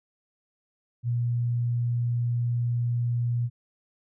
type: tone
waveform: sine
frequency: 119.8 Hz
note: A#2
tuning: 48 cents sharp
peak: -23 dBFS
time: 1.03-3.5 s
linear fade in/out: 50 ms
effects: none

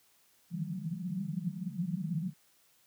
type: band-pass noise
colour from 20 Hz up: pink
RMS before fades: -36 dBFS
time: 0.5-2.34 s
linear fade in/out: 50 ms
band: 150 to 200 Hz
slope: 96 dB/octave
effects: white hiss -67 dBFS RMS until 2.86 s + high-pass 60 Hz 12 dB/octave

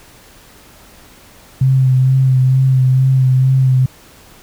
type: tone with vibrato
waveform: sine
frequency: 130.81 Hz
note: C3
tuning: in tune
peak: -8 dBFS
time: 1.61-3.86 s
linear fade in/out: 5 ms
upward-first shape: sine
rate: 2.2 Hz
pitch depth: 24 cents each way
effects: pink hiss -43 dBFS RMS until 4.42 s

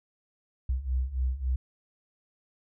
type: beating tone pair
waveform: sine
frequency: 61.9 / 65.5 Hz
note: B1 / C2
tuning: +5 / +2 cents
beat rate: 3.6 Hz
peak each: -31 / -28 dBFS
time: 0.69-1.56 s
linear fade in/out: 5 ms
effects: none

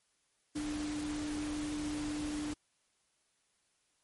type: tone in noise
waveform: sine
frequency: 298.7 Hz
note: D4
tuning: 29 cents sharp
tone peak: -35 dBFS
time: 0.55-2.54 s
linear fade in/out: 10 ms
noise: pink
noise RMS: -44 dBFS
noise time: 0.55-2.54 s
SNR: +6 dB
effects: white hiss -75 dBFS RMS until 4.03 s + MP3 48 kbps

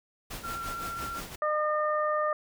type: noise with tremolo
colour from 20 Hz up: pink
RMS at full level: -38 dBFS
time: 0.3-1.36 s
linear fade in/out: 10 ms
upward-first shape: sine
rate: 5.8 Hz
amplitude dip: 60%
type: tone with vibrato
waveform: sine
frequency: 1367 Hz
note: F6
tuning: 37 cents flat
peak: -34 dBFS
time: 0.43-1.21 s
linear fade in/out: 20 ms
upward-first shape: triangle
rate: 15 Hz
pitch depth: 21 cents each way
type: harmonic tone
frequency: 607 Hz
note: D#5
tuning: 43 cents flat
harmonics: 1 / 2 / 3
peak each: -28 / -28 / -37 dBFS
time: 1.42-2.33 s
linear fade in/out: 2 ms
effects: none

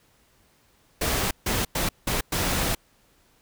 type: noise bursts at uneven times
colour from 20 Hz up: pink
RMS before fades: -25 dBFS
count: 5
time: 1.01-1.31 / 1.46-1.65 / 1.75-1.89 / 2.07-2.21 / 2.32-2.75 s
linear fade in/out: 5 ms
effects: pink hiss -62 dBFS RMS until 3.41 s

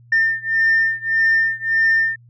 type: beating tone pair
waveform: sine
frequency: 1803 / 1804.7 Hz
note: A6 / A6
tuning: +42 / +43 cents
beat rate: 1.7 Hz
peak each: -16 / -17 dBFS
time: 0.12-2.16 s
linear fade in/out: 5 ms
effects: tanh soft clip ceiling -9 dBFS + added 119 Hz sine -45 dBFS peak until 2.29 s

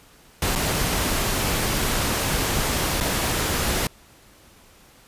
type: noise with dropouts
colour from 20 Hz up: pink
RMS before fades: -23 dBFS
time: 0.42-3.87 s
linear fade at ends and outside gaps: 2 ms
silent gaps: 0.553-0.558 / 3.003-3.008 s
effects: pink hiss -52 dBFS RMS until 5.07 s + resampled to 32000 Hz

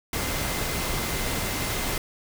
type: tone in noise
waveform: sine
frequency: 2072 Hz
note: C7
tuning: 17 cents flat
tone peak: -39 dBFS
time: 0.13-1.98 s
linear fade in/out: 2 ms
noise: pink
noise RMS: -28 dBFS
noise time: 0.13-1.98 s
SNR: -14 dB
effects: none

